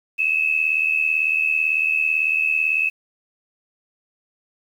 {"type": "tone pair together", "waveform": "sine", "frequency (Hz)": [2554, 2632], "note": ["D#7", "E7"], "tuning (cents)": [45, -3], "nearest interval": "minor second", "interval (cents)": 52, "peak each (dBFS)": -20, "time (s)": [0.18, 2.9], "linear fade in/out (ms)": 20, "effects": ["8-bit"]}